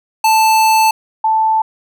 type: tone pair in turn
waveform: square / sine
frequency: 880 / 880 Hz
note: A5 / A5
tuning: 0 / 0 cents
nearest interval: unison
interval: 0 cents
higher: neither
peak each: -9 / -10 dBFS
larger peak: first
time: 0.24-0.91 / 1.24-1.62 s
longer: first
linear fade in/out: 5 ms
effects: none